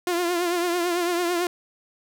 sawtooth tone with vibrato, 349.2 Hz, F4, in tune, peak -18 dBFS, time 0.07-1.47 s, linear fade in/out 2 ms, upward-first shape triangle, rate 9 Hz, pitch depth 67 cents each way, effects none

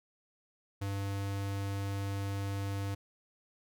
square tone, 99.1 Hz, G2, 19 cents sharp, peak -34 dBFS, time 0.81-2.95 s, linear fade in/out 10 ms, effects none

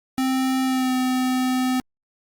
square tone with pitch glide, 261.6 to 255.8 Hz, C4 to C4, 0 to -39 cents, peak -20 dBFS, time 0.18-1.8 s, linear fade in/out 0 ms, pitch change -39 cents, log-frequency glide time 0.64-0.94 s, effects Opus 48 kbps

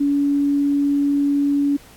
sine tone, 284.2 Hz, C#4, 43 cents sharp, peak -15 dBFS, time 0-1.77 s, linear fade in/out 10 ms, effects pink hiss -47 dBFS RMS until 1.96 s + AAC 64 kbps

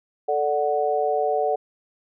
sine chord, D major, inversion second, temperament equal, 440 / 587.3 / 740 Hz, A4 / D5 / F#5, 0 / 0 / 0 cents, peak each -24 / -25 / -23 dBFS, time 0.28-1.56 s, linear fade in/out 10 ms, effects none

